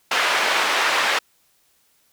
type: band-pass noise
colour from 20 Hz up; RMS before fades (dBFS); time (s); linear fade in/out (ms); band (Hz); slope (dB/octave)
white; -20; 0.11-1.19; 5; 610 to 2400; 12
effects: white hiss -62 dBFS RMS until 2.12 s